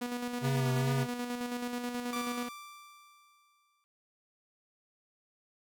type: tone with tremolo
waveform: sawtooth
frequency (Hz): 243.6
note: B3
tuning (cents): -24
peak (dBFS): -29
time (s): 0.01-2.49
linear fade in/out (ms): 10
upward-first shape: square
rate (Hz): 9.3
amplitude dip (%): 40
type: tone with vibrato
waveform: square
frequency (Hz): 132.5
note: C3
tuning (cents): +22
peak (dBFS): -29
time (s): 0.41-1.07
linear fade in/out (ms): 50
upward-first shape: triangle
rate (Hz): 2.4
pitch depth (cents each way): 42
type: tone with exponential decay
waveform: sawtooth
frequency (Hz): 1174.7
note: D6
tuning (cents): 0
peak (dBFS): -31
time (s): 2.13-3.84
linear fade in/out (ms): 0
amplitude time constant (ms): 370
effects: none